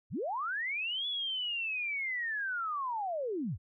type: linear two-way sweep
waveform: sine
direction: up then down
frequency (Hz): 61.74 to 3443 to 61.74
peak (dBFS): -32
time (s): 0.1-3.58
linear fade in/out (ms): 50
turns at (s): 1.07
effects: none